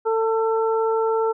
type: harmonic tone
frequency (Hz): 447.1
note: A4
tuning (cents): +28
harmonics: 1 / 2 / 3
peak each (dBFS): -19 / -25 / -29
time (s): 0.05-1.33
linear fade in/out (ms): 20
effects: none